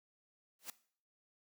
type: noise with exponential growth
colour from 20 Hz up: white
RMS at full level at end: -40 dBFS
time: 0.59-0.7 s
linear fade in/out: 2 ms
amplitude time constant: 23 ms
effects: noise-tail reverb RT60 0.5 s tail -18 dB re dry + high-pass 200 Hz 12 dB/octave